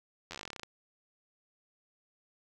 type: slowing click train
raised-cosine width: 0.2 ms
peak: -24 dBFS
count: 16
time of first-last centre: 0.31-0.633 s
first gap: 11 ms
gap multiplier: 1.09
effects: none